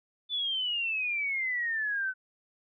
sine exponential sweep, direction down, 3520 to 1500 Hz, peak -28 dBFS, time 0.29-2.14 s, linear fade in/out 50 ms, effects none

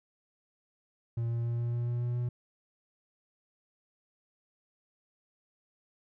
triangle tone with pitch steps, 116.54 / 117.28 / 118.03 / 118.78 / 119.54 / 120.3 / 121.07 / 121.84 Hz, A#2 / A#2 / A#2 / A#2 / A#2 / B2 / B2 / B2, 0 / +11 / +22 / +33 / +44 / -45 / -34 / -23 cents, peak -27 dBFS, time 1.17-2.29 s, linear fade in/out 5 ms, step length 140 ms, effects none

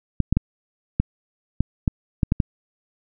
clicks, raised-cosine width 5 ms, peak -5 dBFS, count 9, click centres 0.203 / 0.326 / 0.37 / 1 / 1.606 / 1.878 / 2.232 / 2.321 / 2.402 s, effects none

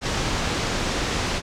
pink low-pass noise, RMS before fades -25 dBFS, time 0.01-1.42 s, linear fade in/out 50 ms, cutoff 6900 Hz, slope 24 dB/octave, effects none

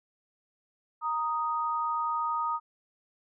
sine tone pair together, 932.3 / 1244.5 Hz, A#5 / D#6, 0 / 0 cents, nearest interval perfect fourth, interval 500 cents, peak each -31 / -29 dBFS, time 1.01-2.6 s, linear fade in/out 50 ms, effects none

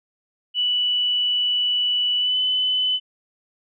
sine tone with pitch glide, 2960 to 3013 Hz, F#7 to F#7, 0 to +31 cents, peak -18 dBFS, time 0.54-3 s, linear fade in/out 50 ms, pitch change +31 cents, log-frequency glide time 2.18-2.37 s, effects none

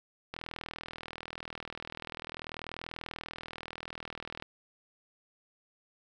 click train, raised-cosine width 0.3 ms, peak -23 dBFS, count 166, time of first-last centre 0.34-4.424 s, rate 40.4 Hz, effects none

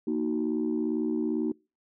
sine chord, D# minor, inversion second, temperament just, 233.3 / 311.1 / 373.4 Hz, A#3 / D#4 / F#4, +2 / 0 / +16 cents, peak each -29 / -28 / -31 dBFS, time 0.07-1.52 s, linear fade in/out 5 ms, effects noise-tail reverb RT60 0.3 s tail -26 dB re dry + tanh soft clip ceiling -19 dBFS

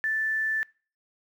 sine tone with quantisation, 1760 Hz, A6, in tune, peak -24 dBFS, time 0.04-0.63 s, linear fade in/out 0 ms, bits 9, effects noise-tail reverb RT60 0.4 s tail -24 dB re dry

